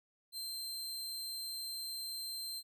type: tone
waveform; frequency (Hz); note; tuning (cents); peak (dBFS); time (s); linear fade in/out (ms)
sawtooth; 4133; C8; -22; -37; 0.32-2.63; 50
effects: none